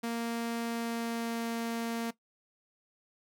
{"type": "tone with pitch glide", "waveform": "sawtooth", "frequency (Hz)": [232.4, 230.9], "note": ["A#3", "A#3"], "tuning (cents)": [-5, -16], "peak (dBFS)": -28, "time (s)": [0.03, 2.11], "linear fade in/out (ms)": 10, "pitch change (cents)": -11, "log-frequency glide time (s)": [0.62, 1.47], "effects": ["noise-tail reverb RT60 0.1 s tail -17 dB re dry"]}